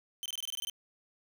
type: tone bursts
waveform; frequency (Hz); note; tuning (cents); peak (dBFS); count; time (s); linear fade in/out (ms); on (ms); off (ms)
sawtooth; 3091; G7; -25; -32; 10; 0.23-0.698; 0; 27; 22
effects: none